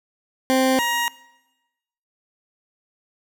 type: tone pair in turn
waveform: 20% pulse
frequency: 261.6 / 946.3 Hz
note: C4 / A#5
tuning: 0 / +26 cents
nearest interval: octave + minor seventh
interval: 2226 cents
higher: second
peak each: -11 / -15 dBFS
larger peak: first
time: 0.5-0.79 / 0.79-1.08 s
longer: neither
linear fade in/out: 0 ms
effects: noise-tail reverb RT60 1.0 s tail -21 dB re dry